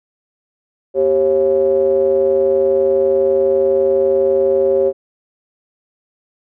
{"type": "ring-modulated tone", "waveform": "triangle", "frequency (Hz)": 76, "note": "D#2", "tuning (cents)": -40, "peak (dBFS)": -6, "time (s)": [0.94, 4.93], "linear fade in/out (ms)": 50, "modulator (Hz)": 466, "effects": []}